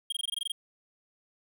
square tone bursts, 3233 Hz, G#7, 47 cents flat, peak -30 dBFS, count 10, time 0.1-0.52 s, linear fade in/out 5 ms, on 24 ms, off 20 ms, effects none

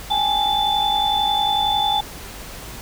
sine tone cluster, 801 / 852 / 3507 Hz, G5 / G#5 / A7, +37 / +44 / -6 cents, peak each -21 dBFS, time 0.1-2.01 s, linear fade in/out 10 ms, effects added 50 Hz sine -41 dBFS peak until 2.81 s + pink hiss -36 dBFS RMS until 2.81 s

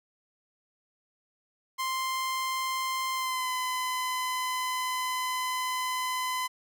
sawtooth tone with pitch glide, 1046.5 to 1016.1 Hz, C6 to B5, 0 to +49 cents, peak -25 dBFS, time 1.78-6.48 s, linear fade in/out 20 ms, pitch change -51 cents, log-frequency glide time 3.13-3.51 s, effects none

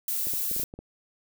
violet noise, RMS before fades -29 dBFS, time 0.08-0.64 s, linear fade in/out 2 ms
clicks, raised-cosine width 2 ms, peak -27 dBFS, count 8, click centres 0.27 / 0.337 / 0.514 / 0.564 / 0.597 / 0.634 / 0.739 / 0.79 s
effects none

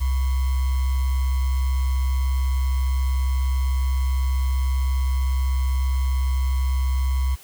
sine tone with sample-and-hold, 65.41 Hz, C2, in tune, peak -18 dBFS, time 0-7.36 s, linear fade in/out 20 ms, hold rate 1050 Hz, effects white hiss -47 dBFS RMS until 7.43 s

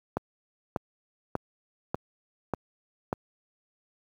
click train, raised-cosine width 1 ms, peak -13 dBFS, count 6, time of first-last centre 0.17-3.129 s, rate 1.69 Hz, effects high-pass 80 Hz 12 dB/octave + 9-bit

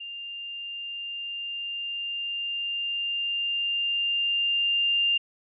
sine tone with level ramp, 2797 Hz, F7, 2 cents sharp, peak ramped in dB -35 to -20 dBFS, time 0-5.18 s, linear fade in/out 10 ms, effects none

